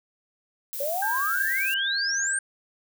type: noise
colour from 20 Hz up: violet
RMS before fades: -33 dBFS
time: 0.73-1.74 s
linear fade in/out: 0 ms
type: exponential sweep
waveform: sine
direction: up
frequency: 541 to 8990 Hz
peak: -26 dBFS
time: 0.8-2.39 s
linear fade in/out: 5 ms
type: tone with vibrato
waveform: sine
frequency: 1594 Hz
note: G6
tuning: 28 cents sharp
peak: -26 dBFS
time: 1.02-2.39 s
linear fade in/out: 5 ms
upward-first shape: sine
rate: 1.2 Hz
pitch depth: 12 cents each way
effects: none